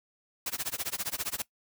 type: noise with tremolo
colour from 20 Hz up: white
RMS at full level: -31 dBFS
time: 0.46-1.42 s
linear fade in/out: 2 ms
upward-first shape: sine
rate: 15 Hz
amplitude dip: 100%
effects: noise-tail reverb RT60 0.1 s tail -20 dB re dry